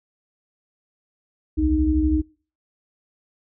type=tone cluster; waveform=sine; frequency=63.4 / 75.7 / 309.9 Hz; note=B1 / D#2 / D#4; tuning=+46 / -47 / -7 cents; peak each=-22 / -25 / -19 dBFS; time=1.57-2.22 s; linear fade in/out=20 ms; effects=noise-tail reverb RT60 0.4 s tail -25 dB re dry